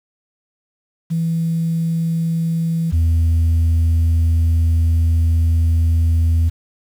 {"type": "tone pair in turn", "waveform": "sine", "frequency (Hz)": [164.81, 82.41], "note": ["E3", "E2"], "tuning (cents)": [0, 0], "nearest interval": "octave", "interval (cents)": 1200, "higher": "first", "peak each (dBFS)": [-15, -9], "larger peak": "second", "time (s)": [[1.1, 2.92], [2.92, 6.5]], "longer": "second", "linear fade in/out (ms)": 20, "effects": ["tanh soft clip ceiling -11 dBFS", "7-bit"]}